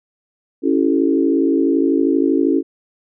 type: chord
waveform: sine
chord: A dominant seventh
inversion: first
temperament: equal with one note detuned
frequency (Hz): 277.2 / 329.6 / 382.6 / 440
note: C#4 / E4 / G4 / A4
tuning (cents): 0 / 0 / -42 / 0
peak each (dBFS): -16 / -17 / -21 / -22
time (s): 0.62-2.63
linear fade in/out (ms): 50
effects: none